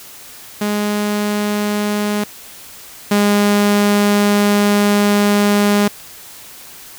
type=tone pair in turn; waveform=sawtooth; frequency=207.7 / 205 Hz; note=G#3 / G#3; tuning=0 / -22 cents; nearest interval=unison; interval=22 cents; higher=first; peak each=-12 / -7 dBFS; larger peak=second; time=0.61-2.24 / 3.11-5.88 s; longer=second; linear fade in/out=5 ms; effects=white hiss -37 dBFS RMS until 6.98 s